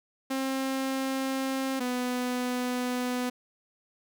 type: tone pair in turn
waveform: sawtooth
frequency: 266.4 / 248.8 Hz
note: C4 / B3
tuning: +31 / +13 cents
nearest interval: minor second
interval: 118 cents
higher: first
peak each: -24 dBFS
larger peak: neither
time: 0.3-1.8 / 1.8-3.3 s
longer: neither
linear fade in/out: 10 ms
effects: none